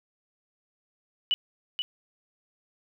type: tone with echo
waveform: sine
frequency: 2960 Hz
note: F#7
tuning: in tune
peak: -21 dBFS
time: 1.31-1.34 s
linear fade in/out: 0 ms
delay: 480 ms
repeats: 1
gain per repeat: -6 dB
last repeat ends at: 1.82 s
effects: none